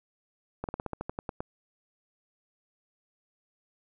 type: slowing click train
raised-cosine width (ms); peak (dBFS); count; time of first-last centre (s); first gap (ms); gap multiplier
1; -19; 11; 0.64-1.405; 48; 1.1
effects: none